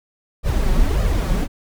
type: noise with flanger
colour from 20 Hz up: brown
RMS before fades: -17 dBFS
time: 0.43-1.48 s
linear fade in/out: 50 ms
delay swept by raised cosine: 1.6 to 5.5 ms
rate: 1.7 Hz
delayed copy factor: +0.7
effects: none